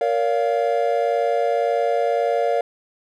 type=chord; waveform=triangle; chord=Bb minor; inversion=none; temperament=equal with one note detuned; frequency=466.2 / 568 / 698.5 Hz; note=Bb4 / Db5 / F5; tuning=0 / +42 / 0 cents; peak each=-20 dBFS; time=0.01-2.61 s; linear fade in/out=2 ms; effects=none